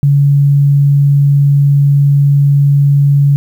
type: tone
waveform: sine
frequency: 141.7 Hz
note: C#3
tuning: 38 cents sharp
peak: -5 dBFS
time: 0.03-3.36 s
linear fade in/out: 0 ms
effects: 7-bit